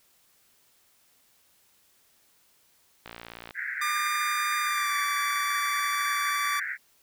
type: click train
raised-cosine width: 0.3 ms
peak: -24 dBFS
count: 27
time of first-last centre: 3.06-3.508 s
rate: 58 Hz
type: band-pass noise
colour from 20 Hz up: white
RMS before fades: -33 dBFS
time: 3.54-6.78 s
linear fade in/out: 50 ms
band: 1500 to 2100 Hz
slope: 96 dB/octave
type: tone with pitch glide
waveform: sawtooth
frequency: 1200 to 1159.1 Hz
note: D6 to D6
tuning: +37 to -23 cents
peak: -23 dBFS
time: 3.81-6.6 s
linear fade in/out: 10 ms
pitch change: -60 cents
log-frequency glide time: 4.64-4.98 s
effects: white hiss -64 dBFS RMS until 7.02 s